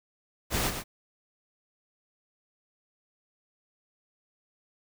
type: noise with echo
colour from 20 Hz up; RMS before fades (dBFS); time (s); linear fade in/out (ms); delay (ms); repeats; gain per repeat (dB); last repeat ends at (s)
pink; -28; 0.5-0.72; 50; 120; 1; -7; 0.84
effects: none